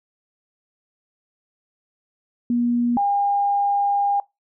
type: tone pair in turn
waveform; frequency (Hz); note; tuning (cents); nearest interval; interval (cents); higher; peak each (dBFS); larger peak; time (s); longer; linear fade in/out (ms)
sine; 239.8 / 806.6; A#3 / G5; +49 / +49; octave + major sixth; 2100; second; -17 / -17; neither; 2.5-2.97 / 2.97-4.2; second; 2
effects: noise-tail reverb RT60 0.2 s tail -22 dB re dry